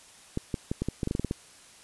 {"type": "clicks", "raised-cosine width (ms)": 3, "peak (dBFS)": -15, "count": 12, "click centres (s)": [0.374, 0.542, 0.715, 0.82, 0.886, 1.032, 1.074, 1.111, 1.151, 1.196, 1.247, 1.311], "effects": ["white hiss -53 dBFS RMS until 1.83 s", "resampled to 24000 Hz"]}